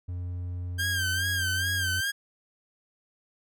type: tone with pitch glide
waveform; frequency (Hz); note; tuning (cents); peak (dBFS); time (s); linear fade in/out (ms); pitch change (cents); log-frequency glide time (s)
triangle; 88.9 to 90.4; F2 to F#2; +31 to -40; -29; 0.08-2.01; 10; +29; 0.8-0.86
type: tone with vibrato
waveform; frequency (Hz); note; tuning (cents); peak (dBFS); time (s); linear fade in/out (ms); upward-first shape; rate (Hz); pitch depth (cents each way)
sawtooth; 1584; G6; +18; -23; 0.78-2.12; 20; sine; 2.4; 71
effects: none